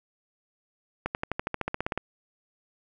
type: accelerating click train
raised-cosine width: 0.5 ms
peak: -13 dBFS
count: 14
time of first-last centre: 1.06-1.976 s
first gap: 89 ms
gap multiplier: 0.96
effects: none